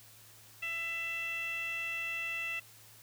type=tone with band-pass filter; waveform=15% pulse; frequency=667 Hz; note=E5; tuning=20 cents sharp; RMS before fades=-37 dBFS; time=0.62-2.6 s; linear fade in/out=10 ms; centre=2500 Hz; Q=8.9; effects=added 109 Hz sine -63 dBFS peak until 3.02 s + white hiss -57 dBFS RMS until 3.02 s